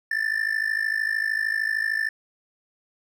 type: tone with amplitude modulation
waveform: triangle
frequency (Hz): 1772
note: A6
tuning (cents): +12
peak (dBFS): -17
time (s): 0.11-2.09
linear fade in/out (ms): 5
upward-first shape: sine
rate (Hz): 53.2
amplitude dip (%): 85
effects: none